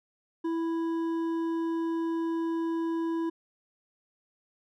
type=tone with hard clipping; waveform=sine; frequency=330 Hz; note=E4; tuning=2 cents sharp; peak=-29 dBFS; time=0.44-3.3 s; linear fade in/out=10 ms; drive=7 dB; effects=none